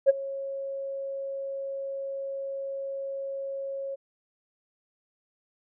sine tone with ADSR envelope, 547 Hz, C#5, 23 cents flat, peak -11 dBFS, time 0.06-3.96 s, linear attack 33 ms, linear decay 22 ms, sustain -20 dB, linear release 21 ms, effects tanh soft clip ceiling -10 dBFS

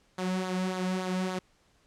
sawtooth tone with flanger, 185 Hz, F#3, in tune, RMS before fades -31 dBFS, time 0.18-1.39 s, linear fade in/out 5 ms, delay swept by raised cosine 0.36 to 2.66 ms, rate 3.5 Hz, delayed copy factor -0.55, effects pink hiss -66 dBFS RMS until 1.86 s + low-pass 8000 Hz 12 dB/octave

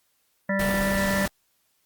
harmonic tone, 196 Hz, G3, in tune, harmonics 1 / 3 / 5 / 7 / 9 / 10, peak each -25 / -27 / -35 / -37 / -29 / -33 dBFS, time 0.49-1.26 s, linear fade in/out 5 ms
pink noise, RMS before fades -30 dBFS, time 0.59-1.28 s, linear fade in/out 5 ms
effects white hiss -69 dBFS RMS until 1.85 s + Opus 48 kbps

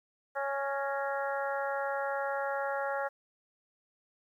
harmonic tone with a mistuned harmonic, 277.2 Hz, C#4, in tune, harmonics 2 / 3 / 4 / 5 / 6 / 7, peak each -34 / -36 / -42 / -38 / -41 / -45 dBFS, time 0.35-3.09 s, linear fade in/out 20 ms, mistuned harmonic 7, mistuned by -54 cents, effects 11-bit

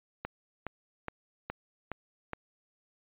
click train, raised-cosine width 0.5 ms, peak -20 dBFS, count 6, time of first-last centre 0.25-2.333 s, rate 2.4 Hz, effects resampled to 8000 Hz

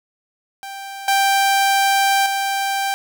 sawtooth tone with level steps, 786 Hz, G5, 4 cents sharp, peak -26 / -10 / -15 dBFS, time 0.63-2.94 s, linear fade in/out 0 ms, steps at 1.08 / 2.26 s, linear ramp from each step 2 ms, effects none

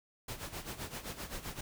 pink noise with tremolo, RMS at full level -40 dBFS, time 0.28-1.61 s, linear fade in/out 5 ms, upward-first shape sine, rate 7.7 Hz, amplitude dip 75%, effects none

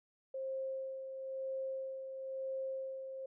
sine tone with tremolo, 531 Hz, C5, 25 cents sharp, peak -36 dBFS, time 0.34-3.26 s, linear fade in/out 5 ms, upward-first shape sine, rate 1 Hz, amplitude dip 50%, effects none

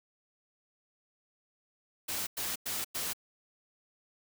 white noise bursts, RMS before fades -35 dBFS, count 4, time 2.08-3.134 s, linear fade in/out 10 ms, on 190 ms, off 98 ms, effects none

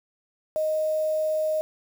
sine tone with quantisation, 622.3 Hz, D#5, in tune, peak -22 dBFS, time 0.56-1.61 s, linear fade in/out 0 ms, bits 7, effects none

